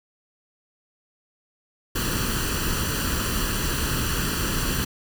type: noise with comb filter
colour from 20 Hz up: pink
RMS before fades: -25 dBFS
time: 1.95-4.85 s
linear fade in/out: 10 ms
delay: 0.68 ms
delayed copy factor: +0.7
effects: none